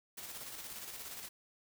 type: noise with tremolo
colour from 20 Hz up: white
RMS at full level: -45 dBFS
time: 0.17-1.29 s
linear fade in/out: 10 ms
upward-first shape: square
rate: 17 Hz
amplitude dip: 35%
effects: none